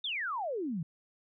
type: exponential sweep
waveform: sine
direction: down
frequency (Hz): 3729 to 149.5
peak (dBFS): -32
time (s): 0.04-0.83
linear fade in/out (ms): 5
effects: none